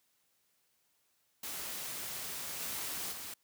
white noise with level steps, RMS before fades -41 / -39 / -44 dBFS, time 1.43-3.34 s, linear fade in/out 5 ms, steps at 2.59 / 3.11 s, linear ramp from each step 20 ms, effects white hiss -75 dBFS RMS until 3.43 s + high-pass 60 Hz 12 dB/octave

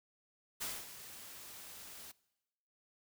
white noise with ADSR envelope, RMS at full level -39 dBFS, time 0.6-2.12 s, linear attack 20 ms, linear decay 230 ms, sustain -12 dB, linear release 12 ms, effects noise-tail reverb RT60 1.0 s tail -22 dB re dry

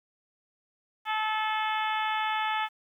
harmonic tone, 433.6 Hz, A4, 25 cents flat, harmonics 2 / 3 / 4 / 5 / 6 / 7 / 8, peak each -29 / -33 / -35 / -37 / -39 / -40 / -41 dBFS, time 1.05-2.69 s, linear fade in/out 50 ms, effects 10-bit

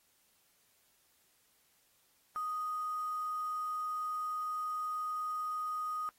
sine tone with quantisation, 1244.5 Hz, D#6, in tune, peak -34 dBFS, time 2.36-6.09 s, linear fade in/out 0 ms, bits 9, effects white hiss -71 dBFS RMS until 6.18 s + AAC 48 kbps

